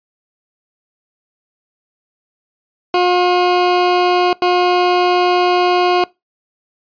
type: tone bursts at uneven times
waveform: 20% pulse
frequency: 358.1 Hz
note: F4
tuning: 43 cents sharp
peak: -6 dBFS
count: 2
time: 2.94-4.33 / 4.42-6.04 s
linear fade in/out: 2 ms
effects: noise-tail reverb RT60 0.2 s tail -22 dB re dry + resampled to 11025 Hz